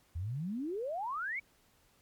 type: exponential sweep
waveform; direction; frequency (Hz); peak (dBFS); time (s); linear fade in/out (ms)
sine; up; 77.78 to 2305; -34; 0.15-1.4; 10
effects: pink hiss -68 dBFS RMS until 2.01 s + MP3 96 kbps